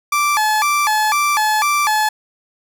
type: tone with vibrato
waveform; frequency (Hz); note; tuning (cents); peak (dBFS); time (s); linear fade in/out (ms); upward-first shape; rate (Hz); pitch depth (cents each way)
30% pulse; 1003; B5; +26; -11; 0.12-2.09; 5; square; 2; 270
effects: none